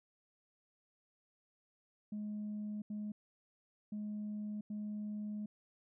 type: tone bursts at uneven times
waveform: sine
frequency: 210 Hz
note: G#3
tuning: 19 cents sharp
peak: -37 dBFS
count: 4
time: 2.12-2.82 / 2.9-3.12 / 3.92-4.61 / 4.7-5.46 s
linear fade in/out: 5 ms
effects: tanh soft clip ceiling -36 dBFS